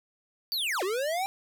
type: linear two-way sweep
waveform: square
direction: down then up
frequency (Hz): 4699 to 349.2 to 798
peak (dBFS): -28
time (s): 0.52-1.26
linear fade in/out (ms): 0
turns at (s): 0.83
effects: 10-bit